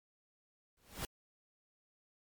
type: noise with exponential growth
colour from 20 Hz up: pink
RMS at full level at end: -37 dBFS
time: 0.77-1.05 s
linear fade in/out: 1 ms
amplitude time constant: 59 ms
effects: MP3 96 kbps